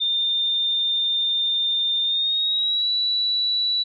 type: tone with pitch glide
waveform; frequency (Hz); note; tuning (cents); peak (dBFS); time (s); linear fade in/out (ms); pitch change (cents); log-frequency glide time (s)
sine; 3612 to 3939; A7 to B7; +45 to -5; -19; 0-3.84; 20; +150; 2.03-2.9
effects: none